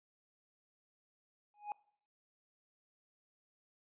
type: tone with exponential growth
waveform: triangle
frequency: 830.6 Hz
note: G#5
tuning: in tune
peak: -32 dBFS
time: 1.54-1.72 s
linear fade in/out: 1 ms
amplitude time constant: 39 ms
effects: noise-tail reverb RT60 0.6 s tail -23 dB re dry + resampled to 8000 Hz